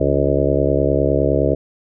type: harmonic tone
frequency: 69.8 Hz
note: C#2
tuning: 13 cents sharp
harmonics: 1 / 2 / 4 / 5 / 6 / 7 / 8 / 9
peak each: -22 / -22 / -22 / -22 / -22 / -22 / -22 / -22 dBFS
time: 0-1.55 s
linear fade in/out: 10 ms
effects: none